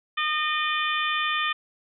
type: harmonic tone with a mistuned harmonic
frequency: 611 Hz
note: D#5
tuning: 32 cents flat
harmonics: 2 / 3 / 4 / 5 / 6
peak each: -27 / -29 / -30 / -31 / -32 dBFS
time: 0.17-1.53 s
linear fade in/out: 10 ms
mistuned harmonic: 6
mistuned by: -67 cents
effects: none